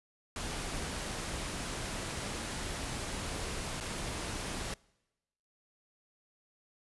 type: noise with dropouts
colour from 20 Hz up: pink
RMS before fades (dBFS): -38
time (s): 0.36-4.74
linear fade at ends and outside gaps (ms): 2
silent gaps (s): 3.802-3.808
effects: noise-tail reverb RT60 1.0 s tail -25 dB re dry + resampled to 24000 Hz